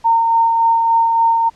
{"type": "tone with tremolo", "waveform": "sine", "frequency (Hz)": 916, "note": "A#5", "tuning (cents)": -31, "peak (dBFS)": -9, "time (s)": [0.04, 1.5], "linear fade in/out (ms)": 20, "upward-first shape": "sine", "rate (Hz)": 3.5, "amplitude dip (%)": 30, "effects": ["pink hiss -51 dBFS RMS until 1.55 s", "low-pass 7000 Hz 12 dB/octave"]}